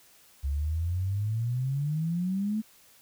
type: exponential sweep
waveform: sine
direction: up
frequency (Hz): 67.5 to 221.8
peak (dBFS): -26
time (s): 0.43-2.62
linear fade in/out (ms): 20
effects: white hiss -58 dBFS RMS until 3.01 s